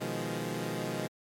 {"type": "chord", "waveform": "15% pulse", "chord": "F half-diminished seventh", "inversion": "second", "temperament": "equal", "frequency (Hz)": [123.47, 155.56, 174.61, 207.7], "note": ["Cb3", "Eb3", "F3", "Ab3"], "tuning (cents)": [0, 0, 0, 0], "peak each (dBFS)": -32, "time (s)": [0, 1.08], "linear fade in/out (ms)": 20, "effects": ["MP3 64 kbps"]}